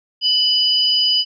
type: tone pair together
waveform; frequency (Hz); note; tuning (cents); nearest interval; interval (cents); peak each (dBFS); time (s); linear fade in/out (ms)
sine; 2981 / 4939; F#7 / D#8; +12 / -14; major sixth; 874; -16; 0.21-1.25; 50
effects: none